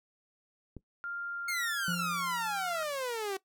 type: click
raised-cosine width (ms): 3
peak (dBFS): -30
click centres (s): 0.767
type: tone with pitch glide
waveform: sine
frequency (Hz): 1396.9 to 1380.1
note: F6 to F6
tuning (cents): 0 to -21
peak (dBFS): -35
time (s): 1.04-2.83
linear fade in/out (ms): 0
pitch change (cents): -21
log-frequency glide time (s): 1.3-2.3
type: exponential sweep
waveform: sawtooth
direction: down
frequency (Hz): 2186 to 375.8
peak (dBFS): -29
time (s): 1.48-3.37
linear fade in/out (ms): 5
type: tone with exponential decay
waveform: triangle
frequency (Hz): 174.61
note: F3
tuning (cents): 0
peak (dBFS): -29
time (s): 1.88-3.03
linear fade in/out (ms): 2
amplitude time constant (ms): 250
effects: noise-tail reverb RT60 0.1 s tail -18 dB re dry